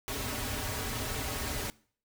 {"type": "noise with comb filter", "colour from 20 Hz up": "pink", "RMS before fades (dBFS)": -35, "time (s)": [0.08, 1.7], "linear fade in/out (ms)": 0, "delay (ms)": 5.8, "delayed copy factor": -0.9, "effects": ["noise-tail reverb RT60 0.5 s tail -22 dB re dry"]}